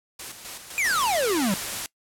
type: noise with tremolo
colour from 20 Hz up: white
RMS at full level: -36 dBFS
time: 0.19-1.05 s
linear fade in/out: 5 ms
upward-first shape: square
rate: 3.9 Hz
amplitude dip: 50%
type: exponential sweep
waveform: square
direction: down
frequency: 2489 to 180.2 Hz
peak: -22 dBFS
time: 0.78-1.54 s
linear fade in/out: 0 ms
type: noise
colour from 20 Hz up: white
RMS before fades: -30 dBFS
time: 0.84-1.86 s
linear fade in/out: 0 ms
effects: noise-tail reverb RT60 0.1 s tail -22 dB re dry + low-pass 12000 Hz 12 dB/octave